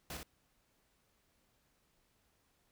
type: noise with echo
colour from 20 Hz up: pink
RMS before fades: -44 dBFS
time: 0.1-0.17 s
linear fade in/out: 2 ms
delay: 61 ms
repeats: 1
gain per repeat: -4 dB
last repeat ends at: 0.231 s
effects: pink hiss -75 dBFS RMS until 2.71 s